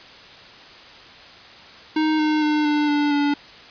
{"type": "tone with pitch steps", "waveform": "square", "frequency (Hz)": [311.1, 306.5, 301.9, 297.4, 293, 288.6], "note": ["D#4", "D#4", "D4", "D4", "D4", "D4"], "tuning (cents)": [0, -26, 48, 22, -4, -30], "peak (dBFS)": -18, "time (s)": [1.96, 3.34], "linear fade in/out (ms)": 5, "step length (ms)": 230, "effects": ["white hiss -43 dBFS RMS until 3.7 s", "resampled to 11025 Hz"]}